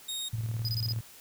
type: tone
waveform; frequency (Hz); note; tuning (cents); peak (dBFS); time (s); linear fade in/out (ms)
sawtooth; 3729; A#7; 0; -30; 0.08-0.29; 10
type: tone with tremolo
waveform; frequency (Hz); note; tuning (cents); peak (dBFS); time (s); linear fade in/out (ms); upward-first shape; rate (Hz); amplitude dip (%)
sine; 112.8; A2; +44; -28; 0.33-1.01; 5; square; 19; 45
type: tone bursts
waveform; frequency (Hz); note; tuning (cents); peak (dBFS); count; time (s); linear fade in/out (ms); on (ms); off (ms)
square; 4978; D#8; 0; -32; 5; 0.65-0.922; 0; 36; 23
effects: white hiss -52 dBFS RMS until 1.2 s